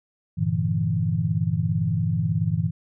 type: chord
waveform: sine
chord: E half-diminished seventh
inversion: first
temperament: equal with one note detuned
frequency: 98 / 115.07 / 146.83 / 164.81 Hz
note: G2 / Bb2 / D3 / E3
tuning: 0 / -22 / 0 / 0 cents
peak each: -27 / -26 / -28 / -24 dBFS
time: 0.37-2.71 s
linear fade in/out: 20 ms
effects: none